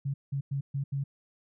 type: tone bursts at uneven times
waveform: sine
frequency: 138.59 Hz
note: C#3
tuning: in tune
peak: -28 dBFS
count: 5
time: 0.05-0.14 / 0.32-0.41 / 0.51-0.61 / 0.74-0.84 / 0.92-1.04 s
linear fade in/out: 10 ms
effects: none